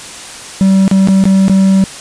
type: tone with dropouts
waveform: triangle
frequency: 192.3 Hz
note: G3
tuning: 33 cents flat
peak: -3 dBFS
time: 0.61-1.84 s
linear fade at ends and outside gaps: 0 ms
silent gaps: 0.879-0.913 / 1.074-1.085 / 1.24-1.254 / 1.482-1.497 s
effects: white hiss -28 dBFS RMS until 2 s + resampled to 22050 Hz

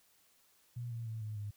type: tone with pitch steps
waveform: sine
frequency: 120.4 / 115.9 / 111.56 / 107.39 / 103.37 Hz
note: B2 / A#2 / A2 / A2 / G#2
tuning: -44 / -10 / +24 / -42 / -8 cents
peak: -38 dBFS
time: 0.76-1.51 s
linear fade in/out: 10 ms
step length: 150 ms
effects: white hiss -69 dBFS RMS until 1.56 s

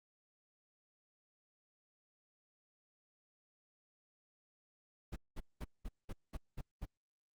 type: noise bursts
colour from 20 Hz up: brown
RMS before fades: -41 dBFS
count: 8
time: 5.12-6.856 s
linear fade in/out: 10 ms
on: 42 ms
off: 200 ms
effects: Opus 48 kbps

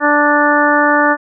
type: harmonic tone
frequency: 293.7 Hz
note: D4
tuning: in tune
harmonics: 1 / 2 / 3 / 4 / 5 / 6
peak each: -16 / -16 / -16 / -16 / -16 / -16 dBFS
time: 0-1.17 s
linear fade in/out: 50 ms
effects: none

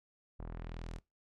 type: tone with low-pass filter sweep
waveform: sawtooth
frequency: 41.13 Hz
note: E1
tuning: 3 cents flat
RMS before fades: -44 dBFS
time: 0.39-0.99 s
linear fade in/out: 10 ms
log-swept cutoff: 960 to 9300 Hz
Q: 0.96
effects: noise-tail reverb RT60 0.2 s tail -21 dB re dry

